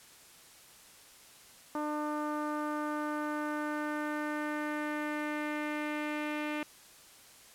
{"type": "tone with low-pass filter sweep", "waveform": "sawtooth", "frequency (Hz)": 300, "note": "D4", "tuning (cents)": 37, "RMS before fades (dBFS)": -35, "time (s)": [1.75, 6.63], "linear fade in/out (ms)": 2, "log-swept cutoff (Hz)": [1100, 2500], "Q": 2.6, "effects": ["white hiss -56 dBFS RMS until 7.54 s", "low-pass 12000 Hz 12 dB/octave"]}